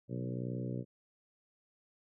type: harmonic tone with a mistuned harmonic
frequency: 61.74 Hz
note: B1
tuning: in tune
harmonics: 2 / 3 / 4 / 5 / 6 / 7 / 8 / 9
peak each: -38 / -42 / -44 / -46 / -48 / -49 / -50 / -51 dBFS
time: 0.08-0.85 s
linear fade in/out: 50 ms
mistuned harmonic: 2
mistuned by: +39 cents
effects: none